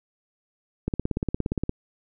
click train, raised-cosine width 3 ms, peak -12 dBFS, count 15, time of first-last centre 0.88-1.694 s, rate 17.2 Hz, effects none

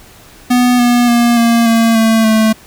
square tone with pitch steps, 246.9 / 242.1 / 237.4 / 232.8 / 228.2 / 223.8 / 219.5 Hz, B3 / B3 / A#3 / A#3 / A#3 / A3 / A3, 0 / -34 / +32 / -2 / -37 / +30 / -4 cents, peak -8 dBFS, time 0.5-2.53 s, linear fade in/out 10 ms, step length 290 ms, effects pink hiss -40 dBFS RMS until 2.66 s

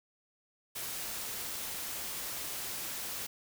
white noise, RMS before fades -39 dBFS, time 0.75-3.27 s, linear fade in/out 10 ms, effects none

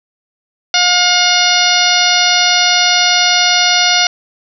harmonic tone with a mistuned harmonic, 715 Hz, F5, 41 cents sharp, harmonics 1 / 2 / 3 / 4 / 5 / 6 / 7 / 8, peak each -17 / -17 / -17 / -17 / -17 / -17 / -17 / -17 dBFS, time 0.74-4.07 s, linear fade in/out 2 ms, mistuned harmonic 6, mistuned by +18 cents, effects none

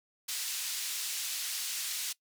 pink band-pass noise, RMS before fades -36 dBFS, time 0.28-2.13 s, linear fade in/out 10 ms, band 3500 to 14000 Hz, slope 12 dB/octave, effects noise-tail reverb RT60 0.1 s tail -21 dB re dry

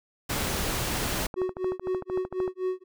pink noise, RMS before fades -29 dBFS, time 0.29-1.27 s, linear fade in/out 10 ms
click train, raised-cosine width 1 ms, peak -21 dBFS, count 18, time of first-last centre 1.19-2.478 s, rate 13.2 Hz
triangle tone with tremolo, 370.7 Hz, F#4, 3 cents sharp, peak -22 dBFS, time 1.36-2.84 s, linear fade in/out 20 ms, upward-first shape sine, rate 4 Hz, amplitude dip 100%
effects none

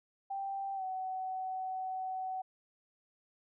sine tone with pitch glide, 784 to 752.1 Hz, G5 to F#5, 0 to +28 cents, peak -35 dBFS, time 0.3-2.42 s, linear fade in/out 10 ms, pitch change -72 cents, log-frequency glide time 0.75-0.83 s, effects none

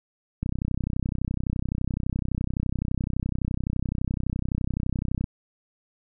click train, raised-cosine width 5 ms, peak -14 dBFS, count 154, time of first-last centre 0.43-5.241 s, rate 31.8 Hz, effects none

